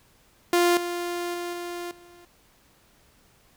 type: tone with level steps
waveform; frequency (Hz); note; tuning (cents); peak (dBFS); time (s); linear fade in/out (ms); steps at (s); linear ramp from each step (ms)
sawtooth; 349.2; F4; 0; -14 / -24 / -26 / -28 / -45; 0.53-2.25; 2; 0.77 / 1.34 / 1.53 / 1.91; 2
effects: pink hiss -60 dBFS RMS until 3.56 s